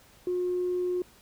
sine tone, 359.8 Hz, F#4, 48 cents flat, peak -25 dBFS, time 0.27-1.02 s, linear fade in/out 2 ms, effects tanh soft clip ceiling -21 dBFS + pink hiss -57 dBFS RMS until 1.21 s

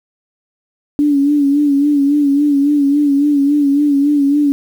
sine tone with vibrato, 286.3 Hz, D4, 44 cents flat, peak -9 dBFS, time 0.99-4.52 s, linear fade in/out 0 ms, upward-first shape sine, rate 3.6 Hz, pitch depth 56 cents each way, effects 7-bit

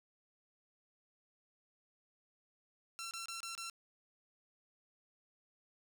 10% pulse tone bursts, 1353 Hz, E6, 45 cents sharp, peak -34 dBFS, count 5, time 2.99-3.698 s, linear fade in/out 0 ms, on 120 ms, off 27 ms, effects none

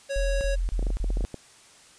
square tone, 553 Hz, C#5, 4 cents flat, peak -28 dBFS, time 0.09-0.56 s, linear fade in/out 20 ms
sine tone bursts, 42.64 Hz, F1, 41 cents flat, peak -23 dBFS, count 4, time 0.16-1.25 s, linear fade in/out 0 ms, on 250 ms, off 30 ms
clicks, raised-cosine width 2 ms, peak -21 dBFS, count 10, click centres 0.793 / 0.827 / 0.868 / 0.904 / 1.043 / 1.104 / 1.171 / 1.208 / 1.242 / 1.343 s
effects white hiss -53 dBFS RMS until 1.98 s + resampled to 22050 Hz

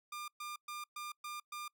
sawtooth tone bursts, 1200 Hz, D6, 37 cents sharp, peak -38 dBFS, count 6, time 0.12-1.68 s, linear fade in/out 5 ms, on 160 ms, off 120 ms, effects noise-tail reverb RT60 0.1 s tail -26 dB re dry

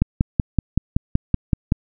click train, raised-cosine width 5 ms, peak -3 dBFS, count 10, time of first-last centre 0.02-1.721 s, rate 5.29 Hz, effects none

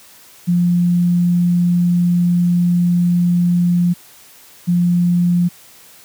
sine tone pair in turn, 175.3 / 175.3 Hz, F3 / F3, +7 / +7 cents, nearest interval unison, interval 0 cents, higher neither, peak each -11 dBFS, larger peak neither, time 0.47-3.94 / 4.67-5.49 s, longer first, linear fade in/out 20 ms, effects white hiss -44 dBFS RMS until 6.04 s + high-pass 60 Hz 12 dB/octave

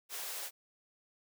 white high-pass noise, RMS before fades -41 dBFS, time 0.09-0.51 s, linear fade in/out 50 ms, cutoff 400 Hz, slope 24 dB/octave, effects none

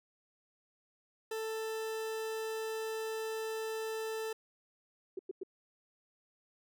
40% pulse tone, 442 Hz, A4, 8 cents sharp, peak -35 dBFS, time 1.31-4.33 s, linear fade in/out 5 ms
sine tone bursts, 377.2 Hz, F#4, 33 cents sharp, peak -36 dBFS, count 3, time 5.17-5.434 s, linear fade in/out 5 ms, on 22 ms, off 99 ms
effects none

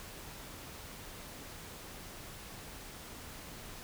silence, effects pink hiss -48 dBFS RMS until 3.83 s

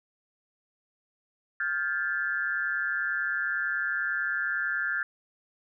sine tone cluster, 1400 / 1591 / 1731 Hz, F6 / G6 / A6, +4 / +25 / -29 cents, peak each -31 dBFS, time 1.6-5.03 s, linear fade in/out 2 ms, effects none

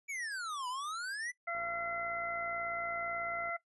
square exponential two-way sweep, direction down then up, 2329 to 974 to 2018 Hz, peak -38 dBFS, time 0.08-1.32 s, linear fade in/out 20 ms, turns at 0.68 s
harmonic tone, 682 Hz, F5, 41 cents flat, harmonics 1 / 2 / 3, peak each -40 / -38 / -38 dBFS, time 1.47-3.57 s, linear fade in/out 10 ms
click train, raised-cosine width 1 ms, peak -40 dBFS, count 114, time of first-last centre 1.55-3.492 s, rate 58.2 Hz
effects noise-tail reverb RT60 0.1 s tail -18 dB re dry + resampled to 24000 Hz

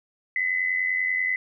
sine tone with amplitude modulation, 2018 Hz, B6, 37 cents sharp, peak -19 dBFS, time 0.36-1.36 s, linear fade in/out 2 ms, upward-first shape sine, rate 90.2 Hz, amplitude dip 65%, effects none

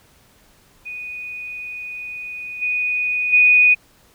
sine tone with level steps, 2478 Hz, D#7, 8 cents flat, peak -28 / -18 / -9 dBFS, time 0.85-3.75 s, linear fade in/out 20 ms, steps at 2.61 / 3.32 s, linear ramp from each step 20 ms, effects pink hiss -54 dBFS RMS until 4.14 s

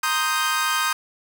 sawtooth chord, C minor seventh, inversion third, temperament equal, 932.3 / 1046.5 / 1244.5 / 1568 Hz, Bb5 / C6 / Eb6 / G6, 0 / 0 / 0 / 0 cents, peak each -26 / -25 / -20 / -21 dBFS, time 0.03-0.93 s, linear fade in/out 5 ms, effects none

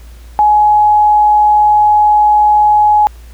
sine tone, 841 Hz, G#5, 22 cents sharp, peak -5 dBFS, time 0.39-3.07 s, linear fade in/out 0 ms, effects added 58 Hz sine -31 dBFS peak until 3.33 s + pink hiss -45 dBFS RMS until 3.33 s

